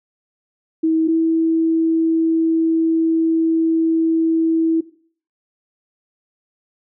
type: tone pair in turn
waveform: sine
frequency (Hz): 321.3 / 325.6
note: E4 / E4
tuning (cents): -44 / -21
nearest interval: unison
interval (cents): 23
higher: second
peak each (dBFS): -13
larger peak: neither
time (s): 0.83-1.08 / 1.08-4.81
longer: second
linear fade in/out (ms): 10
effects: noise-tail reverb RT60 0.5 s tail -18 dB re dry